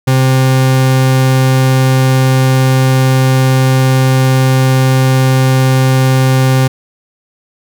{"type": "tone", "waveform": "40% pulse", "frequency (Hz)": 131.1, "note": "C3", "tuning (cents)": 4, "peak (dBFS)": -6, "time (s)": [0.07, 6.68], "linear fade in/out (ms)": 10, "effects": []}